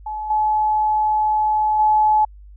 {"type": "tone with level steps", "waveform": "sine", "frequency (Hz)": 856, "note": "A5", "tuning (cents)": -48, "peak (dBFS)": [-24, -15, -12], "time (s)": [0.06, 2.25], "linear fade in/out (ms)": 5, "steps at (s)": [0.3, 1.79], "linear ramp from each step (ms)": 5, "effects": ["added 50 Hz sine -39 dBFS peak until 2.56 s"]}